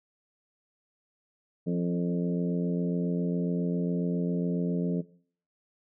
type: harmonic tone with a mistuned harmonic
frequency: 87.31 Hz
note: F2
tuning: in tune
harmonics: 2 / 3 / 4 / 5 / 6 / 7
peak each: -27 / -33 / -39 / -35 / -43 / -43 dBFS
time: 1.66-5.02 s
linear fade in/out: 20 ms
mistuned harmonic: 4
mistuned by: -27 cents
effects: noise-tail reverb RT60 0.5 s tail -19 dB re dry